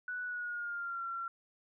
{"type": "tone with pitch glide", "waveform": "sine", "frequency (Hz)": [1480, 1365], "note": ["F#6", "F6"], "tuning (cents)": [0, -40], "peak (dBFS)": -36, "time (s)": [0.08, 1.28], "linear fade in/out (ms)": 2, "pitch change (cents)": -140, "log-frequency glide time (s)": [0.24, 1.04], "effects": []}